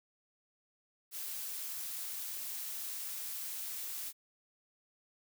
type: noise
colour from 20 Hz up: blue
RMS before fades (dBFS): -41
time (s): 1.11-4.13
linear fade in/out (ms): 50
effects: none